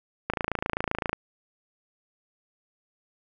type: click train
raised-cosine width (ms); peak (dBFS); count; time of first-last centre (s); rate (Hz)
0.5; -11; 24; 0.3-1.13; 27.7
effects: none